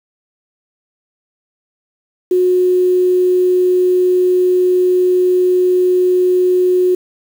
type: tone with quantisation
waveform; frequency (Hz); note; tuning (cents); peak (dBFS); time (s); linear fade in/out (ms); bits
sine; 364.1; F#4; -28; -9; 2.31-6.95; 5; 6
effects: none